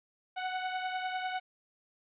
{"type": "beating tone pair", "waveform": "sawtooth", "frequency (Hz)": [740, 750], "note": ["F#5", "F#5"], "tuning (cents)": [0, 23], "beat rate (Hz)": 10, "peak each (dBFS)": [-30, -36], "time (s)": [0.36, 1.4], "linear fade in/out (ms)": 20, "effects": ["resampled to 8000 Hz", "11-bit"]}